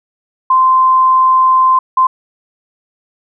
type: tone bursts at uneven times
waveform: sine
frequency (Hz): 1039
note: C6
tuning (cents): -12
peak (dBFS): -6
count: 2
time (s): 0.5-1.79 / 1.97-2.07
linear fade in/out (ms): 5
effects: none